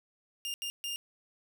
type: tone bursts at uneven times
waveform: sawtooth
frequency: 2809 Hz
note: F7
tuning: 9 cents sharp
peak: -31 dBFS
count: 3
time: 0.45-0.54 / 0.62-0.7 / 0.84-0.96 s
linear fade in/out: 0 ms
effects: none